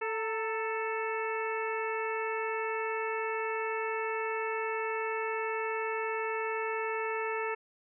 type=harmonic tone with a mistuned harmonic; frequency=440.7 Hz; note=A4; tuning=3 cents sharp; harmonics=1 / 2 / 3 / 4 / 5 / 6; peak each=-34 / -37 / -39 / -40 / -41 / -42 dBFS; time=0.01-7.55 s; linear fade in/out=10 ms; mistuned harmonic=2; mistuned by=+55 cents; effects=none